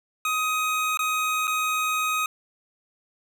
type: tone with dropouts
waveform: 25% pulse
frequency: 1256 Hz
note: D#6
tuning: 16 cents sharp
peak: -19 dBFS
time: 0.25-2.26 s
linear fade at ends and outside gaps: 2 ms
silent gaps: 0.973-0.991 / 1.472-1.477 s
effects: none